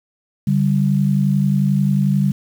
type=tone pair together; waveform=sine; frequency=143.5 / 194.77 Hz; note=D3 / G3; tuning=-40 / -11 cents; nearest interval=perfect fourth; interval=529 cents; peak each=-16 dBFS; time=0.47-2.32 s; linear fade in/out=5 ms; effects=7-bit